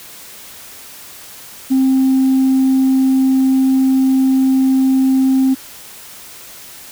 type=tone; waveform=sine; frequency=264 Hz; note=C4; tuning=16 cents sharp; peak=-8 dBFS; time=1.7-5.55 s; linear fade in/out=20 ms; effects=tanh soft clip ceiling -7 dBFS + white hiss -36 dBFS RMS until 6.91 s

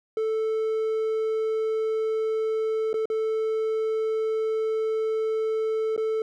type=tone with dropouts; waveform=triangle; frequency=440 Hz; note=A4; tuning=in tune; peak=-21 dBFS; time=0.17-6.22 s; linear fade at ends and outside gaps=2 ms; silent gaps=2.931-2.941 / 3.056-3.1 / 5.964-5.977 s; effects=none

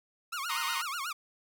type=tone with vibrato; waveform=sawtooth; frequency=1244.5 Hz; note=D#6; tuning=in tune; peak=-30 dBFS; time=0.32-1.13 s; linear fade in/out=10 ms; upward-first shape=sine; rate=8.2 Hz; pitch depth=260 cents each way
type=chord; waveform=15% pulse; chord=C half-diminished seventh; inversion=third; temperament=equal; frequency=932.3 / 1046.5 / 1244.5 / 1480 Hz; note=Bb5 / C6 / Eb6 / Gb6; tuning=0 / 0 / 0 / 0 cents; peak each=-30 / -32 / -33 / -34 dBFS; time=0.49-0.82 s; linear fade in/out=10 ms
effects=none

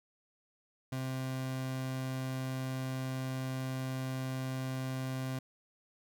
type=tone; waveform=30% pulse; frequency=130.81 Hz; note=C3; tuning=in tune; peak=-32 dBFS; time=0.92-5.39 s; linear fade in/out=5 ms; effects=none

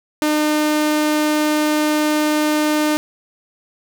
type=tone; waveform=sawtooth; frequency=303.1 Hz; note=D#4; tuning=45 cents flat; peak=-11 dBFS; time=0.22-2.97 s; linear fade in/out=0 ms; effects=none

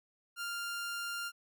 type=tone; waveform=sawtooth; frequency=1397 Hz; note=F6; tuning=in tune; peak=-33 dBFS; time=0.36-1.32 s; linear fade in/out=50 ms; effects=none

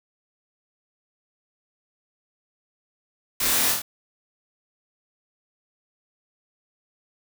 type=noise with echo; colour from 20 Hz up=white; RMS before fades=-25 dBFS; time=3.4-3.72 s; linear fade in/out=5 ms; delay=25 ms; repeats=4; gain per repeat=-2 dB; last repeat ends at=3.82 s; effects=none

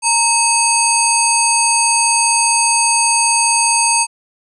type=harmonic tone with a mistuned harmonic; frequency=925 Hz; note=A#5; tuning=14 cents flat; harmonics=1 / 3 / 5 / 7 / 9 / 10; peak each=-16 / -19 / -20 / -20 / -17 / -19 dBFS; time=0.02-4.07 s; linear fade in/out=50 ms; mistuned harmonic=3; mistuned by=-130 cents; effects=none

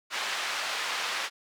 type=band-pass noise; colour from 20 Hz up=pink; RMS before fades=-32 dBFS; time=0.1-1.3 s; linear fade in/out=50 ms; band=1100 to 4700 Hz; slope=12 dB/octave; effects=none

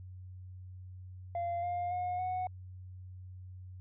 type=tone with pitch steps; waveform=sine; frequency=690 / 704.9 / 720.1 / 735.7 Hz; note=F5 / F5 / F#5 / F#5; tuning=-21 / +16 / -47 / -10 cents; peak=-30 dBFS; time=1.35-2.47 s; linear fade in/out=2 ms; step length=280 ms; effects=tanh soft clip ceiling -31 dBFS + added 92 Hz sine -45 dBFS peak until 3.8 s

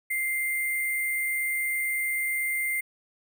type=tone with sample-and-hold; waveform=sine; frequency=2093 Hz; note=C7; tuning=in tune; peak=-25 dBFS; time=0.1-2.81 s; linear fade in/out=10 ms; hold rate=11025 Hz; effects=none

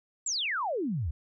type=exponential sweep; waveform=sine; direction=down; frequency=7900 to 67.1 Hz; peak=-28 dBFS; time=0.26-1.11 s; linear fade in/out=5 ms; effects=none

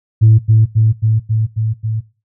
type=tone with echo; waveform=sine; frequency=110.3 Hz; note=A2; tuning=5 cents sharp; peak=-3 dBFS; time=0.21-0.39 s; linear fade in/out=20 ms; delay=270 ms; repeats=6; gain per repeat=-2 dB; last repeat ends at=2.01 s; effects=noise-tail reverb RT60 0.3 s tail -18 dB re dry + tanh soft clip ceiling -1 dBFS

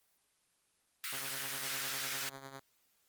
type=high-pass noise; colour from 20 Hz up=pink; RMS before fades=-39 dBFS; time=1.04-2.29 s; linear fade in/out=0 ms; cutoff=1300 Hz; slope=48 dB/octave
type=tone with tremolo; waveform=5% pulse; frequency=135.8 Hz; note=C#3; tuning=35 cents flat; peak=-33 dBFS; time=1.12-2.6 s; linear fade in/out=5 ms; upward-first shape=triangle; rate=9.9 Hz; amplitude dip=70%
effects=white hiss -74 dBFS RMS until 3.08 s + Opus 24 kbps

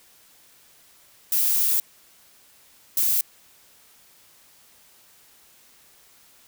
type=noise bursts at uneven times; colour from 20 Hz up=violet; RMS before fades=-21 dBFS; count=2; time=1.32-1.8 / 2.97-3.21 s; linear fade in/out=2 ms; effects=white hiss -55 dBFS RMS until 6.47 s

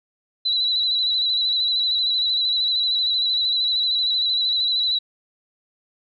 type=tone with vibrato; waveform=sine; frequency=3961 Hz; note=B7; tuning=4 cents sharp; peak=-18 dBFS; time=0.45-4.99 s; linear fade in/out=10 ms; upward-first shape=square; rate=13 Hz; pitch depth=29 cents each way; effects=none

